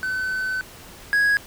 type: tone pair in turn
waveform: triangle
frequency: 1518 / 1658.9 Hz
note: F#6 / G#6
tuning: +44 / -2 cents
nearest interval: major second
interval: 154 cents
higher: second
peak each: -21 / -14 dBFS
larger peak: second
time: 0.03-0.61 / 1.13-1.37 s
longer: first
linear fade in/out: 0 ms
effects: pink hiss -43 dBFS RMS until 1.46 s